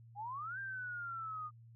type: exponential two-way sweep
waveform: sine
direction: up then down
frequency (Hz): 786 to 1600 to 1217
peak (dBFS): -40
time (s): 0.15-1.51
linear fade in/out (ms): 50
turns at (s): 0.59
effects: added 115 Hz sine -55 dBFS peak until 1.75 s